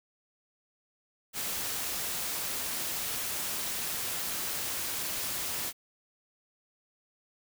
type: noise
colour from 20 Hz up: white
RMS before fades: -34 dBFS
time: 1.33-5.73 s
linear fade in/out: 50 ms
effects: none